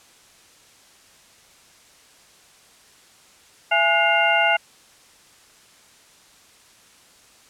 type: tone cluster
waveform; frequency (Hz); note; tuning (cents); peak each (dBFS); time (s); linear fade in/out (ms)
sine; 675 / 832 / 1449 / 2117 / 2782; E5 / G#5 / F#6 / C7 / F7; +41 / +3 / -37 / +20 / -7; -22; 3.71-4.57; 10
effects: white hiss -52 dBFS RMS until 7.49 s + low-pass 9000 Hz 12 dB/octave